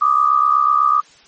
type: tone pair together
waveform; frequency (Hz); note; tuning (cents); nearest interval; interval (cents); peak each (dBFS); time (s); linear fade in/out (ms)
sine; 1174.7 / 1242.7; D6 / D#6; 0 / -3; minor second; 97; -14; 0.01-1.01; 10
effects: white hiss -48 dBFS RMS until 1.27 s + MP3 32 kbps